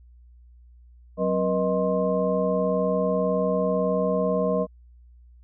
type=tone cluster; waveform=sine; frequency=185.2 / 263.4 / 481.2 / 623 / 1057 Hz; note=F#3 / C4 / B4 / D#5 / C6; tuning=+2 / +12 / -45 / +2 / +17 cents; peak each=-26 / -33 / -25 / -25 / -33 dBFS; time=1.17-4.67 s; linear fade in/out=50 ms; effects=added 60 Hz sine -48 dBFS peak until 5.43 s